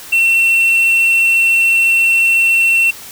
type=tone; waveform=triangle; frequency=2707 Hz; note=E7; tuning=45 cents sharp; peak=-7 dBFS; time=0.12-2.91 s; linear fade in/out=10 ms; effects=white hiss -33 dBFS RMS until 3.11 s